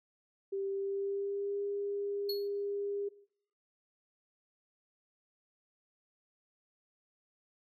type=tone with pitch glide; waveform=sine; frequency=392 to 403.7 Hz; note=G4 to G#4; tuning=0 to -49 cents; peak=-33 dBFS; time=0.52-3.09 s; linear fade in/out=10 ms; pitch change=+51 cents; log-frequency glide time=0.69-1.62 s
type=tone with exponential decay; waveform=square; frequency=4338 Hz; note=C#8; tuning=38 cents flat; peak=-33 dBFS; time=2.29-2.48 s; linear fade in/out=5 ms; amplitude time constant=41 ms
effects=noise-tail reverb RT60 0.6 s tail -18 dB re dry